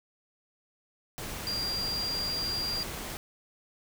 sine tone in noise, 4768 Hz, D8, 25 cents sharp, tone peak -30 dBFS, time 1.47-2.83 s, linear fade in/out 0 ms, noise pink, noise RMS -38 dBFS, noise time 1.18-3.17 s, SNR +5 dB, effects none

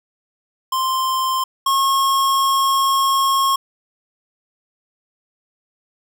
square tone pair in turn, 1046.5 / 1085.6 Hz, C6 / C#6, 0 / -36 cents, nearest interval minor second, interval 64 cents, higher second, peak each -18 / -15 dBFS, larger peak second, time 0.72-1.44 / 1.66-3.56 s, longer second, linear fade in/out 5 ms, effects none

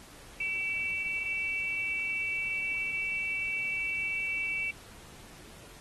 sine tone pair together, 2299 / 2690 Hz, D7 / E7, -37 / +34 cents, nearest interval minor third, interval 271 cents, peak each -32 / -33 dBFS, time 0.4-4.71 s, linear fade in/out 5 ms, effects pink hiss -52 dBFS RMS until 5.8 s + AAC 32 kbps

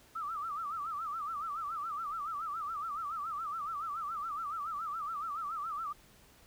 sine tone with vibrato, 1244.5 Hz, D#6, in tune, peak -35 dBFS, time 0.15-5.93 s, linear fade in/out 10 ms, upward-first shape sine, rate 7.1 Hz, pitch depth 150 cents each way, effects pink hiss -61 dBFS RMS until 6.46 s

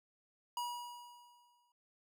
square tone with exponential decay, 965 Hz, B5, 40 cents flat, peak -36 dBFS, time 0.57-1.72 s, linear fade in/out 2 ms, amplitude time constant 250 ms, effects none

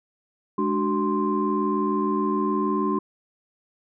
sine tone cluster, 209.3 / 296 / 375.1 / 1046 Hz, G#3 / D4 / F#4 / C6, +14 / +14 / +24 / -1 cents, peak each -26 dBFS, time 0.58-2.99 s, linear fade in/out 5 ms, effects tanh soft clip ceiling -10 dBFS

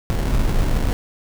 brown noise with sample-and-hold, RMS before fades -18 dBFS, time 0.1-0.93 s, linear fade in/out 0 ms, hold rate 1225 Hz, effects none

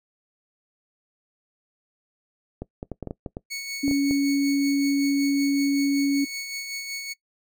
clicks, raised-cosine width 2 ms, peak -18 dBFS, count 11, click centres 2.62 / 2.829 / 2.917 / 3.027 / 3.073 / 3.109 / 3.262 / 3.369 / 3.88 / 3.912 / 4.11 s
20% pulse tone with tremolo, 2217 Hz, C#7, in tune, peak -24 dBFS, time 3.5-7.14 s, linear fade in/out 20 ms, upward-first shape sine, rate 5.3 Hz, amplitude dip 40%
sine tone, 280 Hz, C#4, 18 cents sharp, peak -19 dBFS, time 3.83-6.25 s, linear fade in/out 10 ms
effects noise-tail reverb RT60 0.1 s tail -21 dB re dry

